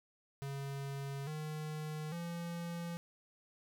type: tone with pitch steps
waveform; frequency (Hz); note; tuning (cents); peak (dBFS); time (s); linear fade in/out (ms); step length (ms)
square; 138.59 / 153.78 / 170.62; C#3 / D#3 / F3; 0 / -20 / -40; -40; 0.42-2.97; 0; 850
effects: none